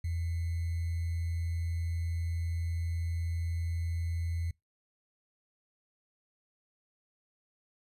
sine tone with sample-and-hold, 83.9 Hz, E2, 31 cents sharp, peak -30 dBFS, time 0.04-4.51 s, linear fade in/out 5 ms, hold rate 2100 Hz, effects noise-tail reverb RT60 0.2 s tail -26 dB re dry + resampled to 32000 Hz

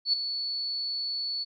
sine tone with ADSR envelope, 4435 Hz, C#8, in tune, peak -19 dBFS, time 0.05-1.45 s, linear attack 83 ms, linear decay 4 ms, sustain -10 dB, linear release 26 ms, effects none

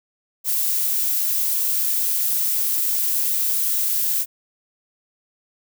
violet noise, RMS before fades -21 dBFS, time 0.44-4.26 s, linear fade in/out 50 ms, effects none

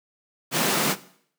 pink high-pass noise, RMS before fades -23 dBFS, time 0.51-0.96 s, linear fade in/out 50 ms, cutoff 140 Hz, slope 96 dB/octave, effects noise-tail reverb RT60 0.6 s tail -17 dB re dry

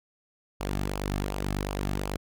sawtooth tone with flanger, 49.12 Hz, G1, 4 cents sharp, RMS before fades -31 dBFS, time 0.6-2.17 s, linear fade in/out 10 ms, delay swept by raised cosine 0.5 to 2.1 ms, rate 2.7 Hz, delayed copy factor -0.55, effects none

